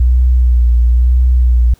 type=tone with vibrato; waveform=sine; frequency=60.8 Hz; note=B1; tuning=26 cents flat; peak=-6 dBFS; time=0-1.74 s; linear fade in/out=5 ms; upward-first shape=sine; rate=1 Hz; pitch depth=44 cents each way; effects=pink hiss -51 dBFS RMS until 1.79 s